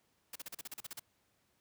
white noise bursts, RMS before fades -44 dBFS, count 11, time 0.33-0.996 s, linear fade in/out 5 ms, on 26 ms, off 38 ms, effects pink hiss -75 dBFS RMS until 1.6 s + high-pass 80 Hz 12 dB/octave

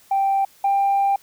sine tone pair in turn, 784 / 792.7 Hz, G5 / G5, 0 / +19 cents, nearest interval unison, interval 19 cents, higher second, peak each -15 / -14 dBFS, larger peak second, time 0.11-0.45 / 0.64-1.16 s, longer second, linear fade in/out 5 ms, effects tanh soft clip ceiling -13 dBFS + white hiss -53 dBFS RMS until 1.22 s

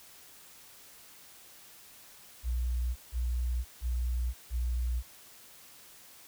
sine tone bursts, 60.6 Hz, B1, 32 cents flat, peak -28 dBFS, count 4, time 2.43-5.03 s, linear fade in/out 50 ms, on 530 ms, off 160 ms, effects white hiss -54 dBFS RMS until 6.27 s

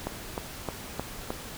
click train, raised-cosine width 1 ms, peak -16 dBFS, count 5, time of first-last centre 0.07-1.305 s, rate 3.24 Hz, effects pink hiss -41 dBFS RMS until 1.57 s

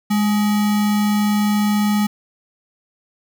sine tone with sample-and-hold, 207.7 Hz, G#3, in tune, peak -14 dBFS, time 0.1-2.07 s, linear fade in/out 10 ms, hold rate 1050 Hz, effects none

